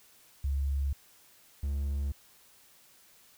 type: tone pair in turn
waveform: sine / triangle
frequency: 69.4 / 70.21 Hz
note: C#2 / C#2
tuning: +3 / +23 cents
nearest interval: unison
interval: 20 cents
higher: second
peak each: -27 dBFS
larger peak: neither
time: 0.44-0.93 / 1.63-2.12 s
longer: neither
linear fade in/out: 5 ms
effects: white hiss -60 dBFS RMS until 3.37 s